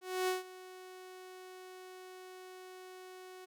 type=tone with ADSR envelope; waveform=sawtooth; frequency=370 Hz; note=F#4; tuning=in tune; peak=-26 dBFS; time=0.01-3.46 s; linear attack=270 ms; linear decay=150 ms; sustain=-19 dB; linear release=19 ms; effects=none